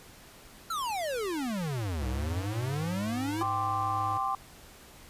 square exponential two-way sweep, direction down then up, 1396.9 to 61.74 to 344 Hz, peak -31 dBFS, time 0.7-3.43 s, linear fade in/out 5 ms, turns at 2.08 s
square tone, 103.5 Hz, G#2, 5 cents flat, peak -37 dBFS, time 2.01-4.18 s, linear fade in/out 10 ms
sine chord, G suspended fourth, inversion none, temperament equal, 784 / 1046.5 / 1174.7 Hz, G5 / C6 / D6, 0 / 0 / 0 cents, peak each -32 dBFS, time 3.41-4.35 s, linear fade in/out 2 ms
effects pink hiss -52 dBFS RMS until 5.09 s + resampled to 32000 Hz

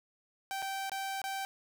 sawtooth tone with dropouts, 778 Hz, G5, 13 cents flat, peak -31 dBFS, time 0.51-1.45 s, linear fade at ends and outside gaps 0 ms, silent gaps 0.621-0.625 / 0.896-0.918 / 1.217-1.24 s, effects none

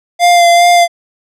square tone with vibrato, 695 Hz, F5, 9 cents flat, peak -5 dBFS, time 0.19-0.88 s, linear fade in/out 50 ms, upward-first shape sine, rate 2.5 Hz, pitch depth 19 cents each way, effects low-pass 10000 Hz 12 dB/octave

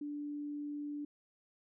sine tone, 292.5 Hz, D4, 7 cents flat, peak -38 dBFS, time 0.01-1.05 s, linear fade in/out 5 ms, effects none

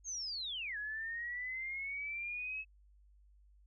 sine linear two-way sweep, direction down then up, 6590 to 1666 to 2592 Hz, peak -38 dBFS, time 0.04-2.65 s, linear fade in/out 50 ms, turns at 0.77 s, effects added 50 Hz sine -61 dBFS peak until 3.66 s

